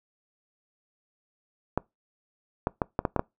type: clicks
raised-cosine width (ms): 1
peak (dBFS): -10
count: 7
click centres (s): 1.776 / 2.671 / 2.818 / 2.991 / 3.052 / 3.163 / 3.194
effects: noise-tail reverb RT60 0.2 s tail -24 dB re dry